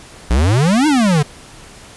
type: exponential two-way sweep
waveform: square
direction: up then down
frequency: 55 to 317.6 to 139.7 Hz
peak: -11 dBFS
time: 0.3-1.23 s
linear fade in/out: 10 ms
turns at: 0.87 s
effects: pink hiss -39 dBFS RMS until 1.96 s + resampled to 24000 Hz